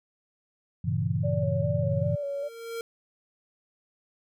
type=chord; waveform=sine; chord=G diminished seventh; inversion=none; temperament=equal; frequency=98 / 116.54 / 138.59 / 164.81 Hz; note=G2 / Bb2 / Db3 / Fb3; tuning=0 / 0 / 0 / 0 cents; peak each=-30 dBFS; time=0.84-2.16 s; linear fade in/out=10 ms
type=tone with vibrato; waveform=sine; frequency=571 Hz; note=D5; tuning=49 cents flat; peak=-29 dBFS; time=1.23-2.49 s; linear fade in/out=20 ms; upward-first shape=square; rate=2.5 Hz; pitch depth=29 cents each way
type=tone with exponential growth; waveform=square; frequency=460.6 Hz; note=A#4; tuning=21 cents flat; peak=-31 dBFS; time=1.89-2.81 s; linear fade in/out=1 ms; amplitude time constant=200 ms
effects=none